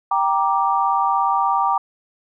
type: chord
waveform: sine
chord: G minor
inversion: none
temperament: just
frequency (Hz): 784 / 940.8 / 1176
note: G5 / Bb5 / D6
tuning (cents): 0 / +16 / +2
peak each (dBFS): -20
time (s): 0.11-1.78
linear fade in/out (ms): 5
effects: none